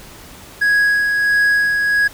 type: tone with tremolo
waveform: triangle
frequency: 1661.2 Hz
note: G#6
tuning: in tune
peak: -9 dBFS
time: 0.61-2.08 s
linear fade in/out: 10 ms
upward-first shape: sine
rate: 1.5 Hz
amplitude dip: 35%
effects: pink hiss -39 dBFS RMS until 2.13 s